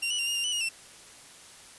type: tone with pitch steps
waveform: sawtooth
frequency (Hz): 2767 / 2943 / 2776 / 2843 / 2791 / 2972 / 2869 / 2691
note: F7 / F#7 / F7 / F7 / F7 / F#7 / F7 / E7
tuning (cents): -17 / -10 / -11 / +30 / -2 / +7 / +46 / +35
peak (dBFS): -24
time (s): 0.02-0.692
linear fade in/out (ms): 10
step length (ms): 84
effects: white hiss -50 dBFS RMS until 1.78 s + resampled to 24000 Hz